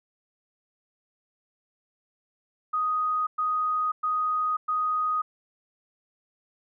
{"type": "tone bursts", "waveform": "sine", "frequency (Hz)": 1247, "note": "D#6", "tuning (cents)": 3, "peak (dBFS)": -23, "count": 4, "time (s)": [2.73, 5.22], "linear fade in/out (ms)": 10, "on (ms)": 540, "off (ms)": 110, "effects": []}